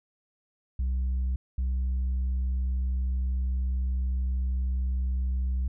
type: tone pair in turn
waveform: sine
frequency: 63.8 / 63.8 Hz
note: C2 / C2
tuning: -43 / -43 cents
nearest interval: unison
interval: 0 cents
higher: neither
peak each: -22 dBFS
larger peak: neither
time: 0.79-1.36 / 1.58-5.68 s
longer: second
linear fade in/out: 5 ms
effects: tanh soft clip ceiling -24 dBFS